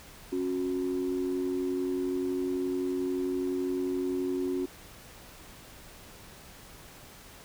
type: tone pair together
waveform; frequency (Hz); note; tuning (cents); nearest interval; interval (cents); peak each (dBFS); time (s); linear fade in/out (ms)
sine; 273.5 / 365.1; C#4 / F#4; -23 / -23; perfect fourth; 500; -30 / -29; 0.32-4.66; 10
effects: tanh soft clip ceiling -22 dBFS + pink hiss -50 dBFS RMS until 7.44 s